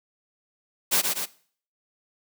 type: noise with echo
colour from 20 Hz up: white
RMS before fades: -21 dBFS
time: 0.91-1.02 s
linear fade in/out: 20 ms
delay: 120 ms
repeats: 2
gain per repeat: -4 dB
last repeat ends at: 1.26 s
effects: noise-tail reverb RT60 0.5 s tail -19 dB re dry + high-pass 200 Hz 12 dB/octave